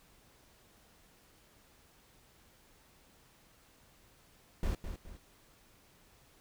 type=noise with echo; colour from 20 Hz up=brown; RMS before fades=-32 dBFS; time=4.63-4.75 s; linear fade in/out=2 ms; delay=210 ms; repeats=2; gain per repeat=-8 dB; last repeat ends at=5.17 s; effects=pink hiss -64 dBFS RMS until 6.4 s